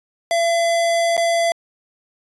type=tone with dropouts; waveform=square; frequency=676 Hz; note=E5; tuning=43 cents sharp; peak=-16 dBFS; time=0.31-1.52 s; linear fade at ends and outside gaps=1 ms; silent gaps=1.168-1.177 s; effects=resampled to 24000 Hz